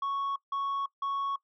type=tone bursts; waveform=sine; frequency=1108.7 Hz; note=C#6; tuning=in tune; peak=-26 dBFS; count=3; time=0.02-1.36 s; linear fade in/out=5 ms; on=340 ms; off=160 ms; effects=noise-tail reverb RT60 0.1 s tail -22 dB re dry + tanh soft clip ceiling -28 dBFS